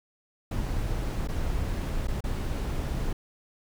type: noise with dropouts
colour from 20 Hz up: brown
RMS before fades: -29 dBFS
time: 0.51-3.13 s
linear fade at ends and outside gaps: 5 ms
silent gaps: 1.275-1.285 / 2.073-2.082 / 2.207-2.239 s
effects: none